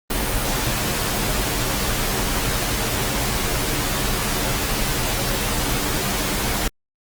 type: noise with comb filter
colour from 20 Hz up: pink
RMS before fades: -22 dBFS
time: 0.1-6.68 s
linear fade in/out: 5 ms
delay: 12 ms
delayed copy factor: -0.7
effects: Opus 32 kbps